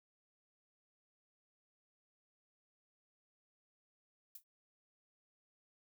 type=noise with exponential decay; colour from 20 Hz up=violet; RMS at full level=-45 dBFS; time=4.35-4.44 s; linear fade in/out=5 ms; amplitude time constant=18 ms; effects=none